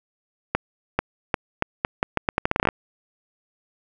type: accelerating click train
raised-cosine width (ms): 0.5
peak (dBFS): -4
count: 17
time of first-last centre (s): 0.55-2.688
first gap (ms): 440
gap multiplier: 0.8
effects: none